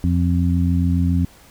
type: harmonic tone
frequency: 87.2 Hz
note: F2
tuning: 2 cents flat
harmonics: 1 / 2 / 3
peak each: -17 / -20 / -22 dBFS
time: 0.04-1.25 s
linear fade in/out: 0 ms
effects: pink hiss -48 dBFS RMS until 1.5 s